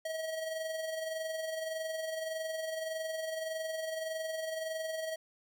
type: tone with amplitude modulation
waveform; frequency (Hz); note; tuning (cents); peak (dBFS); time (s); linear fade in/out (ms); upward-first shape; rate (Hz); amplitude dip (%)
square; 640; D#5; +49; -34; 0.05-5.16; 5; sine; 21.7; 45
effects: none